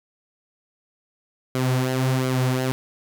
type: tone with flanger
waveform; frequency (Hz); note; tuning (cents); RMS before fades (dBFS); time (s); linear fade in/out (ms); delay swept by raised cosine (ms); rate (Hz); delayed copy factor
sawtooth; 129.3; C3; -20; -22; 1.55-2.72; 0; 1.1 to 6.9; 1.4; -0.6
effects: none